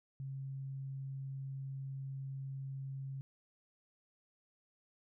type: tone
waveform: sine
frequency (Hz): 135.4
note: C#3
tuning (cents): -40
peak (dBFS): -40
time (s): 0.2-3.21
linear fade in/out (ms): 0
effects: none